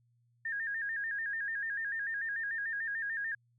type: tone with vibrato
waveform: sine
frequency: 1724 Hz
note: A6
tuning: 36 cents flat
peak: -33 dBFS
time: 0.45-3.35 s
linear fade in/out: 5 ms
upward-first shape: square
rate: 6.8 Hz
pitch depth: 82 cents each way
effects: added 119 Hz sine -68 dBFS peak until 3.58 s